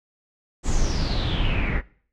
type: noise with low-pass filter sweep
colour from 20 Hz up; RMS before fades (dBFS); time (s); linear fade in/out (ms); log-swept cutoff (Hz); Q
brown; -22; 0.63-1.82; 50; 7600 to 1900; 7.5
effects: noise-tail reverb RT60 0.5 s tail -21 dB re dry